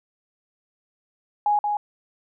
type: tone with echo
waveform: sine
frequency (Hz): 830.6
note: G#5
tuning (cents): 0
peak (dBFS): -17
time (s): 1.46-1.59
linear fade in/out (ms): 2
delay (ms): 180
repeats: 1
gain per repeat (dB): -4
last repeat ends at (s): 1.77
effects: none